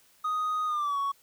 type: tone with pitch glide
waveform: triangle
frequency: 1246 to 1116.5 Hz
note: D#6 to C#6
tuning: +2 to +12 cents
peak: -24 dBFS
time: 0.24-1.12 s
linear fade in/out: 10 ms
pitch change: -190 cents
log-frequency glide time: 0.66-0.98 s
effects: tanh soft clip ceiling -20 dBFS + white hiss -62 dBFS RMS until 1.22 s